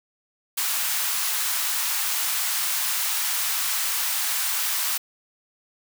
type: high-pass noise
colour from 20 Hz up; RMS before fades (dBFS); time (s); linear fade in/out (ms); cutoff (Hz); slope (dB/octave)
white; -25; 0.57-4.98; 10; 820; 24
effects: none